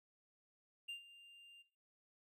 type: tone with ADSR envelope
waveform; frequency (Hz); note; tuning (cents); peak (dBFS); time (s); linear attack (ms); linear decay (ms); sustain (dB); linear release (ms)
triangle; 2794; F7; 0; -40; 0.88-1.63; 14; 100; -17; 20
effects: noise-tail reverb RT60 0.5 s tail -18 dB re dry